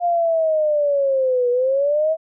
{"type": "linear two-way sweep", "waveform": "sine", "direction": "down then up", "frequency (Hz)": [706, 483.3, 649], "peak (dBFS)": -15, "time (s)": [0, 2.17], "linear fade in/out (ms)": 50, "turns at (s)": 1.5, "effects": []}